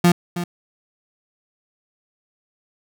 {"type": "tone with echo", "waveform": "35% pulse", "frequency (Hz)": 174.61, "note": "F3", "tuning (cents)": 0, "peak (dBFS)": -9, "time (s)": [0.04, 0.12], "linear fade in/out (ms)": 5, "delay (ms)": 320, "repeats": 1, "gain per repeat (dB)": -12, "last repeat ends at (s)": 0.44, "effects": []}